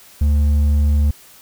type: tone with hard clipping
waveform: sine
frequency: 73.42 Hz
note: D2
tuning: in tune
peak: -13 dBFS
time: 0.21-1.11 s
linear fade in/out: 5 ms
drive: 4 dB
effects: white hiss -45 dBFS RMS until 1.41 s